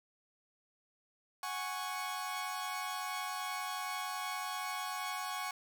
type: chord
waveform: sawtooth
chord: F# suspended second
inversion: none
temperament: equal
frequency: 740 / 830.6 / 1108.7 Hz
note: F#5 / G#5 / C#6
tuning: 0 / 0 / 0 cents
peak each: -39 / -39 / -36 dBFS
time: 1.43-5.51 s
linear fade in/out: 2 ms
effects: none